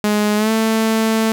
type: tone with pitch glide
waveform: sawtooth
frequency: 209.4 to 221.9 Hz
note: G#3 to A3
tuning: +15 to +15 cents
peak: -10 dBFS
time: 0.04-1.32 s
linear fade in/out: 0 ms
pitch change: +100 cents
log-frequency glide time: 0.36-0.51 s
effects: 7-bit

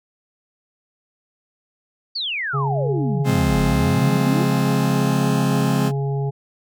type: exponential two-way sweep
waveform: sine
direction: down then up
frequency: 4699 to 43.65 to 374.7 Hz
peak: -22 dBFS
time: 2.15-4.44 s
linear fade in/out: 10 ms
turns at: 3.61 s
type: harmonic tone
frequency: 138.5 Hz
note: C#3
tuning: 1 cent flat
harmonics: 1 / 3 / 5 / 6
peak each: -20 / -28 / -38 / -35 dBFS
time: 2.53-6.31 s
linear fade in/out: 20 ms
type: chord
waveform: 45% pulse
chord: F minor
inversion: none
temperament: just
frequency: 174.61 / 209.5 / 261.9 Hz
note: F3 / Ab3 / C4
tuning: 0 / +15 / +2 cents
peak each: -23 dBFS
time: 3.24-5.92 s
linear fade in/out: 50 ms
effects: none

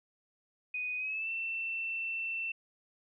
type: tone with pitch glide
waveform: sine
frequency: 2489 to 2683 Hz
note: D#7 to E7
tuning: 0 to +30 cents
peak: -33 dBFS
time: 0.74-2.52 s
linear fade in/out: 5 ms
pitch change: +130 cents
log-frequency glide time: 0.97-1.3 s
effects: none

